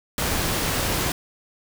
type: noise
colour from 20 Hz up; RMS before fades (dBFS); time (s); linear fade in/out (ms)
pink; -24; 0.18-1.12; 2
effects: none